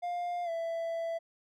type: tone with pitch glide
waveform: triangle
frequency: 704 to 664.5 Hz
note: F5 to E5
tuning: +14 to +14 cents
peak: -30 dBFS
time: 0.02-1.19 s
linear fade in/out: 20 ms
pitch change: -100 cents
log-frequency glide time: 0.44-0.5 s
effects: none